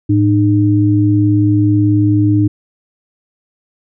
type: tone pair together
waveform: sine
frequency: 107.5 / 304.1 Hz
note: A2 / D#4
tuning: -40 / -40 cents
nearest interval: octave + tritone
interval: 1800 cents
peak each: -11 dBFS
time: 0.09-2.48 s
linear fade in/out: 10 ms
effects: none